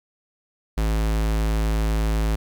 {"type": "tone", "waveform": "square", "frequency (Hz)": 54, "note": "A1", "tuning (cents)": -32, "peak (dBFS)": -20, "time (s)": [0.77, 2.36], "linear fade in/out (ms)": 10, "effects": ["10-bit"]}